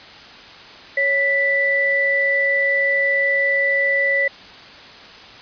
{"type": "tone pair together", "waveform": "sine", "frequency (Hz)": [554.4, 1975.5], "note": ["C#5", "B6"], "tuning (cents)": [0, 0], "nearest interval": "octave + minor seventh", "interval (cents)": 2200, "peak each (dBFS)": [-22, -16], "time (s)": [0.97, 4.28], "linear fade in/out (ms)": 5, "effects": ["white hiss -40 dBFS RMS until 5.41 s", "resampled to 11025 Hz"]}